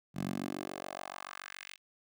10% pulse tone with high-pass filter sweep, 47.01 Hz, F#1, 28 cents sharp, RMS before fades -41 dBFS, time 0.14-1.78 s, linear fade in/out 50 ms, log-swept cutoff 150 to 2700 Hz, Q 2, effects none

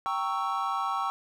triangle chord, G diminished seventh, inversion none, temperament equal with one note detuned, 784 / 925.4 / 1108.7 / 1318.5 Hz, G5 / Bb5 / Db6 / Fb6, 0 / -13 / 0 / 0 cents, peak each -31 / -34 / -29 / -31 dBFS, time 0.06-1.1 s, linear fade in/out 0 ms, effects none

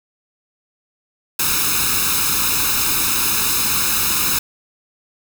white noise with comb filter, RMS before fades -18 dBFS, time 1.39-4.39 s, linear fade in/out 5 ms, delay 0.77 ms, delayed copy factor +0.8, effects none

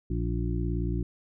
harmonic tone, 58.27 Hz, A#1, in tune, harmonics 1 / 2 / 3 / 5 / 6, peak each -29 / -32 / -34 / -36 / -37 dBFS, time 0.1-1.03 s, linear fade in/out 5 ms, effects none

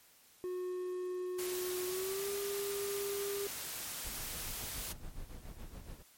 triangle tone with pitch glide, 363.6 to 401.1 Hz, F#4 to G4, -30 to +40 cents, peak -34 dBFS, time 0.44-3.47 s, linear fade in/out 0 ms, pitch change +170 cents, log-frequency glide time 1.86-2.29 s
white noise, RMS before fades -42 dBFS, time 1.38-4.93 s, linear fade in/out 10 ms
brown noise with tremolo, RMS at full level -44 dBFS, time 4.04-6.03 s, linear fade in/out 20 ms, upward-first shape sine, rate 7.1 Hz, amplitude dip 70%
effects white hiss -63 dBFS RMS until 6.17 s + MP3 64 kbps

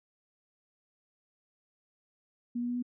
sine tone with pitch steps, 240 / 241.9 / 243.9 / 245.9 Hz, B3 / B3 / B3 / B3, -49 / -36 / -21 / -7 cents, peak -30 dBFS, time 2.55-2.826 s, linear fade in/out 10 ms, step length 69 ms, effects none

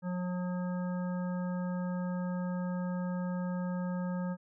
harmonic tone, 180 Hz, F#3, 47 cents flat, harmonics 1 / 3 / 5 / 7 / 9, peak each -32 / -42 / -46 / -49 / -51 dBFS, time 0.02-4.37 s, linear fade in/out 50 ms, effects none

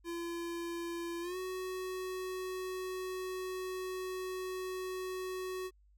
square tone with pitch glide, 340.7 to 371.5 Hz, F4 to F#4, -43 to +7 cents, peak -38 dBFS, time 0.04-5.71 s, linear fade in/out 50 ms, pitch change +150 cents, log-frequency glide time 1.21-1.37 s, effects added 50 Hz sine -62 dBFS peak until 5.97 s

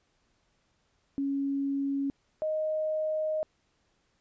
sine tone pair in turn, 277.2 / 622.3 Hz, C#4 / D#5, 0 / 0 cents, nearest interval octave + major second, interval 1400 cents, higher second, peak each -27 dBFS, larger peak neither, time 1.18-2.1 / 2.42-3.43 s, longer second, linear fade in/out 0 ms, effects pink hiss -72 dBFS RMS until 4.2 s + resampled to 16000 Hz

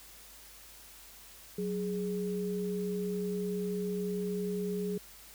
sine tone pair together, 185 / 415.3 Hz, F#3 / G#4, 0 / 0 cents, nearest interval octave + major second, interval 1400 cents, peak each -34 / -34 dBFS, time 1.58-4.98 s, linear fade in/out 5 ms, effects added 50 Hz sine -61 dBFS peak until 5.34 s + white hiss -53 dBFS RMS until 5.34 s

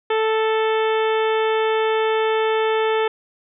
harmonic tone, 440 Hz, A4, in tune, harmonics 1 / 2 / 3 / 4 / 5 / 6 / 7 / 8, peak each -18 / -24 / -28 / -30 / -32 / -34 / -35 / -36 dBFS, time 0.1-3.08 s, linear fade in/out 5 ms, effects none

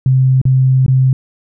sine tone with dropouts, 130.81 Hz, C3, in tune, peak -7 dBFS, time 0.06-1.13 s, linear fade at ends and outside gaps 2 ms, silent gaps 0.415-0.453 / 0.863-0.88 s, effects none

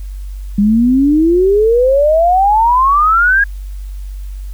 sine exponential sweep, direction up, 198.7 to 1661.2 Hz, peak -7 dBFS, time 0.58-3.44 s, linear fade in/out 5 ms, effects added 48 Hz sine -22 dBFS peak until 4.53 s + white hiss -48 dBFS RMS until 4.53 s

